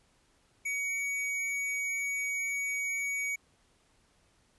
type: tone with hard clipping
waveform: triangle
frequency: 2251 Hz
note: C#7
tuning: 26 cents sharp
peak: -32 dBFS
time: 0.65-3.36 s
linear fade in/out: 10 ms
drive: 18 dB
effects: pink hiss -68 dBFS RMS until 4.58 s + resampled to 24000 Hz